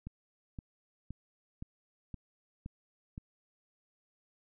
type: click train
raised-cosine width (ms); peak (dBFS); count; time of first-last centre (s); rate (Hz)
5; -29; 7; 0.07-3.179; 1.93
effects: none